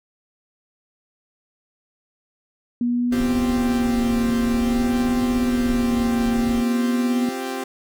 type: tone with vibrato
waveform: sine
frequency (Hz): 240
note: B3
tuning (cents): -49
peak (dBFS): -18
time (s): 2.81-7.29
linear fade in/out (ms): 2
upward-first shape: sine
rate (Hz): 0.5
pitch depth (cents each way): 39
type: noise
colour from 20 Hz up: brown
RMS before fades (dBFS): -31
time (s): 3.1-6.64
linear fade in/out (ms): 50
type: chord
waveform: sawtooth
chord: C suspended fourth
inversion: none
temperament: equal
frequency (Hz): 261.6 / 349.2 / 392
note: C4 / F4 / G4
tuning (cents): 0 / 0 / 0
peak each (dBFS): -25 / -30 / -26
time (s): 3.12-7.64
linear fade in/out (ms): 5
effects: none